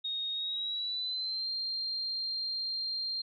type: tone with pitch glide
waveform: sine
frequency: 3729 to 4186 Hz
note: A#7 to C8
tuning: 0 to 0 cents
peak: -32 dBFS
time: 0.04-3.22 s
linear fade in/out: 10 ms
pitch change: +200 cents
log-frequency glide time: 0.32-1.49 s
effects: none